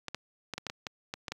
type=clicks; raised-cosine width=0.2 ms; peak=-18 dBFS; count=10; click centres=0.083 / 0.146 / 0.537 / 0.58 / 0.667 / 0.699 / 0.868 / 1.139 / 1.282 / 1.32 s; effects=high-pass 60 Hz 12 dB/octave + 9-bit